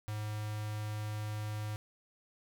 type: tone with notch filter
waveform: square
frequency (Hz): 106.3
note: G#2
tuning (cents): +41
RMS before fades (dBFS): -38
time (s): 0.08-1.76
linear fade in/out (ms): 0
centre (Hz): 370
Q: 1.4
effects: none